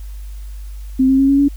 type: tone with pitch steps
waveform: sine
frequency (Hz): 261.6 / 266.8 / 272.1 / 277.5 / 283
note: C4 / C4 / C#4 / C#4 / C#4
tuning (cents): 0 / +34 / -32 / +2 / +36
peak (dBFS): -9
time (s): 0.99-1.485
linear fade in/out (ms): 10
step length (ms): 99
effects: added 50 Hz sine -27 dBFS peak until 1.56 s + white hiss -49 dBFS RMS until 1.56 s